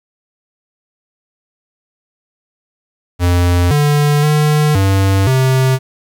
square tone with pitch steps, 88.1 / 146.8 / 150.6 / 97.1 / 131 Hz, F2 / D3 / D3 / G2 / C3, +16 / 0 / +44 / -16 / +2 cents, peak -10 dBFS, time 3.19-5.79 s, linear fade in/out 50 ms, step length 520 ms, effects 8-bit

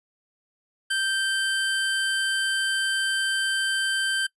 square tone pair together, 1568 / 3097 Hz, G6 / G7, 0 / -22 cents, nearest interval octave, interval 1178 cents, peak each -25 / -28 dBFS, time 0.9-4.27 s, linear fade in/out 10 ms, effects noise-tail reverb RT60 0.1 s tail -22 dB re dry + resampled to 24000 Hz

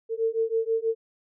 sine beating tone pair, 448 / 454.2 Hz, A4 / A#4, +31 / -45 cents, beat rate 6.2 Hz, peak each -26 dBFS, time 0.09-0.95 s, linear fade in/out 50 ms, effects none

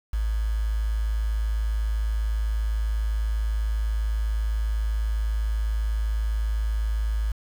sine tone with quantisation, 53.9 Hz, A1, 35 cents flat, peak -22 dBFS, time 0.13-7.32 s, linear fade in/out 5 ms, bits 7, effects none

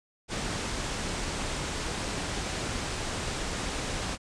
pink low-pass noise, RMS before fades -33 dBFS, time 0.28-4.18 s, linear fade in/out 50 ms, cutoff 9000 Hz, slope 48 dB/octave, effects none

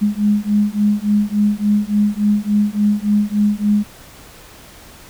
sine beating tone pair, 206 / 209.5 Hz, G#3 / G#3, -14 / +15 cents, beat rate 3.5 Hz, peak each -16 dBFS, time 0.01-3.84 s, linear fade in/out 20 ms, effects pink hiss -41 dBFS RMS until 5.09 s

